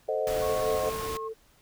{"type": "chord", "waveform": "sine", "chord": "A diminished seventh", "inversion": "none", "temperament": "equal", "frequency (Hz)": [440, 523.3, 622.3, 740], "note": ["A4", "C5", "Eb5", "Gb5"], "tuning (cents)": [0, 0, 0, 0], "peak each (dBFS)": [-31, -30, -30, -36], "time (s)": [0.08, 0.9], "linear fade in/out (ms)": 10}
{"type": "noise", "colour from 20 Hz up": "pink", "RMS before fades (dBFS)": -37, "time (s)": [0.27, 1.17], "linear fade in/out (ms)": 0}
{"type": "tone with pitch glide", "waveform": "sine", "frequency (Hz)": [1100, 1078.6], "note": ["C#6", "C#6"], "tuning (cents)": [-14, -48], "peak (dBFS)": -35, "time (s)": [0.41, 1.29], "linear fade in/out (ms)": 20, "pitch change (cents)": -34, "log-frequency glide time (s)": [0.59, 0.87]}
{"type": "tone with tremolo", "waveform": "sine", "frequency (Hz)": 444.5, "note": "A4", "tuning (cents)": 18, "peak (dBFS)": -33, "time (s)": [0.48, 1.34], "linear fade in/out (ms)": 20, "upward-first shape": "sine", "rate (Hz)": 5.3, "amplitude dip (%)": 25}
{"effects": ["pink hiss -62 dBFS RMS until 1.61 s"]}